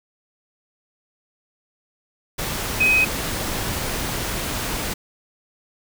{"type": "tone in noise", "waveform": "sine", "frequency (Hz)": 2523, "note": "D#7", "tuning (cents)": 23, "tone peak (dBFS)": -14, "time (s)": [2.8, 3.05], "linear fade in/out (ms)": 10, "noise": "pink", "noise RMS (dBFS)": -26, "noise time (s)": [2.38, 4.94], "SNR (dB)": 9, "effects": []}